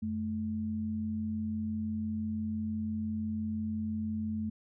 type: tone pair together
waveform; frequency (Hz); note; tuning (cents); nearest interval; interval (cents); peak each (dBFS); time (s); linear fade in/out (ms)
sine; 91.1 / 217; F#2 / A3; -26 / -24; octave + minor third; 1502; -39 / -32; 0.02-4.5; 10
effects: none